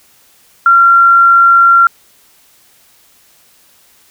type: tone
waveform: sine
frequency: 1374 Hz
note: F6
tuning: 29 cents flat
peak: -3 dBFS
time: 0.66-1.87 s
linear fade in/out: 2 ms
effects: white hiss -48 dBFS RMS until 4.1 s